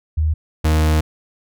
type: tone pair in turn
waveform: sine / 40% pulse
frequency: 77.9 / 77.9 Hz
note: D#2 / D#2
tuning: +3 / +3 cents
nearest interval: unison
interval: 0 cents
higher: neither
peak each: -14 / -12 dBFS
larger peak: second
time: 0.17-0.34 / 0.64-1.01 s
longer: second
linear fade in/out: 10 ms
effects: none